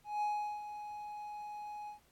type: tone with ADSR envelope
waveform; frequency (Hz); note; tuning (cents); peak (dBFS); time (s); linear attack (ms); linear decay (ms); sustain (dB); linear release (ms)
triangle; 836; G#5; +11; -29; 0.04-2; 180; 390; -11; 120
effects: pink hiss -70 dBFS RMS until 2.11 s + AAC 64 kbps